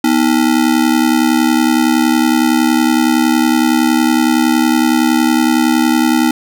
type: ring-modulated tone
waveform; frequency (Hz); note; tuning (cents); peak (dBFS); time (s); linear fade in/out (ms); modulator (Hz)
square; 279.7; C#4; +16; -7; 0.04-6.31; 2; 35.4
effects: none